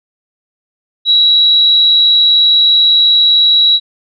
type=tone with amplitude modulation; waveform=sine; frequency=3887 Hz; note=B7; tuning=28 cents flat; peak=-4 dBFS; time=1.05-3.8 s; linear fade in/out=50 ms; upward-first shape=sine; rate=163 Hz; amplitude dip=30%; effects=none